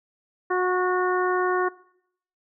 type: harmonic tone with a mistuned harmonic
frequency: 364.4 Hz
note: F#4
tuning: 26 cents flat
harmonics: 1 / 2 / 3 / 4 / 5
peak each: -23 / -29 / -27 / -31 / -33 dBFS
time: 0.5-1.69 s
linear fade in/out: 10 ms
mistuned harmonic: 3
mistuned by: +16 cents
effects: noise-tail reverb RT60 0.7 s tail -20 dB re dry